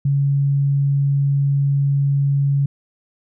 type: tone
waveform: sine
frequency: 140 Hz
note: C#3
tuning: 18 cents sharp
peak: -14 dBFS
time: 0.05-2.66 s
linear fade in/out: 5 ms
effects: none